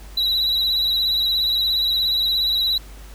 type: tone with vibrato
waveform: triangle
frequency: 3917 Hz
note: B7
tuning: 15 cents flat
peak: -16 dBFS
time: 0.17-2.78 s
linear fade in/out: 5 ms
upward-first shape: sine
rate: 17 Hz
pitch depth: 42 cents each way
effects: added 50 Hz sine -37 dBFS peak until 3.14 s + pink hiss -46 dBFS RMS until 3.14 s